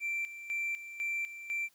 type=tone with tremolo; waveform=triangle; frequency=2349 Hz; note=D7; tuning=in tune; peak=-29 dBFS; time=0-1.69 s; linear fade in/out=50 ms; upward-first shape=square; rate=2 Hz; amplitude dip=75%; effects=tanh soft clip ceiling -26 dBFS + white hiss -68 dBFS RMS until 1.74 s